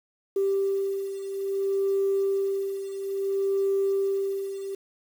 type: beating tone pair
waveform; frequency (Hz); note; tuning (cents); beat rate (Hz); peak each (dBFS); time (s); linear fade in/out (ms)
sine; 392 / 392.59; G4 / G4; 0 / +3; 0.59; -24 / -29; 0.36-4.75; 5
effects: tanh soft clip ceiling -17 dBFS + 8-bit